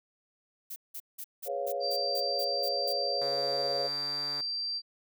violet noise bursts, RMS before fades -40 dBFS, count 10, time 0.7-2.93 s, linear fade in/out 10 ms, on 61 ms, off 180 ms
sine chord, C# dominant seventh, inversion second, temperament equal, 415.3 / 493.9 / 554.4 / 698.5 Hz, G#4 / B4 / C#5 / E#5, 0 / 0 / 0 / 0 cents, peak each -39 / -38 / -33 / -36 dBFS, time 1.45-3.9 s, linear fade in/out 50 ms
sine tone, 4699 Hz, D8, in tune, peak -31 dBFS, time 1.8-4.82 s, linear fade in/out 50 ms
5% pulse tone with pitch glide, 143.4 to 144.56 Hz, D3 to D3, -41 to -27 cents, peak -31 dBFS, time 3.21-4.41 s, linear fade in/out 5 ms, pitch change +14 cents, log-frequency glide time 3.66-4.21 s
effects none

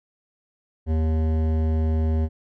sine tone with hard clipping, 79.2 Hz, D#2, 31 cents sharp, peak -21 dBFS, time 0.86-2.29 s, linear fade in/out 50 ms, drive 14 dB, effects none

